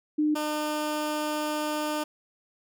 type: tone pair in turn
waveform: sine / 15% pulse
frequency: 302.5 / 302.5 Hz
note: D#4 / D#4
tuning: -49 / -49 cents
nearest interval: unison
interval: 0 cents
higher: neither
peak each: -21 dBFS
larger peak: neither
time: 0.18-0.35 / 0.35-2.04 s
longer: second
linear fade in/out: 10 ms
effects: none